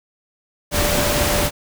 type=tone in noise; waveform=sine; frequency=587 Hz; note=D5; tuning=1 cent flat; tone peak=-23 dBFS; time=0.71-1.51 s; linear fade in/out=50 ms; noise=pink; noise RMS=-19 dBFS; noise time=0.71-1.51 s; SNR=-7 dB; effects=none